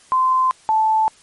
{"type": "tone pair in turn", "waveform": "sine", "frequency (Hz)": [1034, 875.5], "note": ["C6", "A5"], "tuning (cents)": [-21, -9], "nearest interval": "minor third", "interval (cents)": 288, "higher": "first", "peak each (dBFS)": -13, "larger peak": "neither", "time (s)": [[0.12, 0.51], [0.69, 1.08]], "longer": "neither", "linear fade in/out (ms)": 0, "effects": ["white hiss -50 dBFS RMS until 1.22 s", "MP3 48 kbps"]}